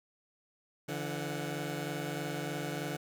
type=tone cluster; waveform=15% pulse; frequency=145.5 / 168.7 / 738 Hz; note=D3 / E3 / F#5; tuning=-16 / +40 / -5 cents; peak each=-31 / -33 / -38 dBFS; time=0.88-2.97 s; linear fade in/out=10 ms; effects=none